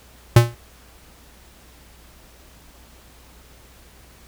square tone with exponential decay, 118.3 Hz, A#2, 26 cents sharp, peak -5 dBFS, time 0.36-0.55 s, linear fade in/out 5 ms, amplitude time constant 40 ms, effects added 60 Hz sine -50 dBFS peak until 4.27 s + pink hiss -50 dBFS RMS until 4.27 s

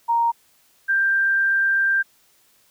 sine tone pair in turn, 932.3 / 1582 Hz, A#5 / G6, 0 / +15 cents, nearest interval major sixth, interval 915 cents, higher second, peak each -16 dBFS, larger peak neither, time 0.08-0.32 / 0.88-2.03 s, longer second, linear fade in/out 20 ms, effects white hiss -59 dBFS RMS until 2.7 s

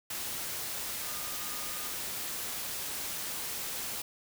sine tone in noise, 1222 Hz, D#6, 32 cents flat, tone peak -48 dBFS, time 1.03-1.88 s, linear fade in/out 5 ms, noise white, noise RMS -37 dBFS, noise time 0.1-4.02 s, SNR -14 dB, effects none

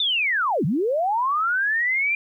sine linear two-way sweep, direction down then up, 3643 to 130 to 2402 Hz, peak -19 dBFS, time 0-2.15 s, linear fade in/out 2 ms, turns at 0.65 s, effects 10-bit

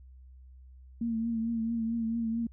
sine tone with vibrato, 228.3 Hz, A#3, 36 cents flat, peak -28 dBFS, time 1.01-2.47 s, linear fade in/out 5 ms, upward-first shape triangle, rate 4.5 Hz, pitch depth 48 cents each way, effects added 64 Hz sine -49 dBFS peak until 2.52 s

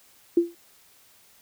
sine tone with exponential decay, 341.9 Hz, F4, 37 cents flat, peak -12 dBFS, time 0.37-0.55 s, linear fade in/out 5 ms, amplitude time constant 37 ms, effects white hiss -57 dBFS RMS until 1.41 s

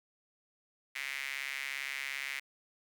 sawtooth tone with high-pass filter, 137.4 Hz, C#3, 15 cents flat, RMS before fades -39 dBFS, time 0.95-2.4 s, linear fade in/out 10 ms, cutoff 2100 Hz, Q 4.8, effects none

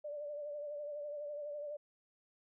sine tone with vibrato, 587.3 Hz, D5, in tune, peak -40 dBFS, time 0.04-1.77 s, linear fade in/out 10 ms, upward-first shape triangle, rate 12 Hz, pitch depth 51 cents each way, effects none

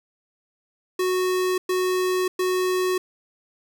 square tone bursts, 368.4 Hz, F#4, 7 cents flat, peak -21 dBFS, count 3, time 0.99-2.98 s, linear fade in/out 5 ms, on 590 ms, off 110 ms, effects none

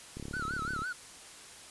click train, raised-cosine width 3 ms, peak -28 dBFS, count 24, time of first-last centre 0.17-0.82 s, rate 35.4 Hz
triangle tone with vibrato, 1396 Hz, F6, 1 cent flat, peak -32 dBFS, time 0.33-0.93 s, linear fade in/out 10 ms, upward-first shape sine, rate 5.9 Hz, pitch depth 150 cents each way
effects white hiss -50 dBFS RMS until 1.7 s + resampled to 24000 Hz

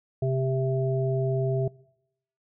harmonic tone, 131.8 Hz, C3, 13 cents sharp, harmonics 1 / 3 / 5, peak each -24 / -29 / -31 dBFS, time 0.22-1.68 s, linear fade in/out 5 ms, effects noise-tail reverb RT60 0.8 s tail -24 dB re dry

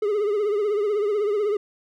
triangle tone with vibrato, 415.3 Hz, G#4, in tune, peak -18 dBFS, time 0.02-1.57 s, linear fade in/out 5 ms, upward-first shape triangle, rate 16 Hz, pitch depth 92 cents each way, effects none

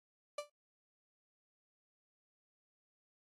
35% pulse tone with exponential decay, 587.3 Hz, D5, in tune, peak -34 dBFS, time 0.38-0.5 s, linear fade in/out 5 ms, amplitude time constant 25 ms, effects AAC 32 kbps

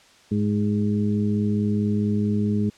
harmonic tone with a mistuned harmonic, 104.6 Hz, G#2, 13 cents sharp, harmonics 1 / 2 / 3 / 4, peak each -25 / -21 / -32 / -31 dBFS, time 0.31-2.7 s, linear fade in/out 10 ms, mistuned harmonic 4, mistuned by -22 cents, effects white hiss -53 dBFS RMS until 2.77 s + low-pass 6000 Hz 12 dB/octave

